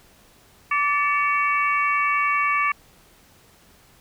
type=tone cluster; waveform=sine; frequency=1159 / 1756 / 2255 / 2699 Hz; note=D6 / A6 / C#7 / E7; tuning=-23 / -4 / +29 / +40 cents; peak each=-21 / -28 / -23 / -30 dBFS; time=0.71-2.72 s; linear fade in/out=5 ms; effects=pink hiss -54 dBFS RMS until 4 s